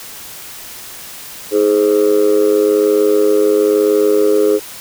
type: tone with amplitude modulation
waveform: sine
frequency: 418.1 Hz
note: G#4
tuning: 12 cents sharp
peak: -3 dBFS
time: 1.51-4.6 s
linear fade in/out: 50 ms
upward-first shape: sine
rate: 101 Hz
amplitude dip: 100%
effects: tanh soft clip ceiling -4 dBFS + white hiss -32 dBFS RMS until 4.8 s